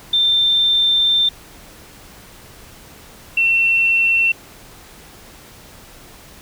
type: tone pair in turn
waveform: sine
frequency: 3578 / 2705 Hz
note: A7 / E7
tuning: +28 / +44 cents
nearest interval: perfect fourth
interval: 484 cents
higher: first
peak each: -12 dBFS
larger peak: neither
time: 0.13-1.29 / 3.37-4.32 s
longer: first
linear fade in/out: 5 ms
effects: pink hiss -42 dBFS RMS until 6.41 s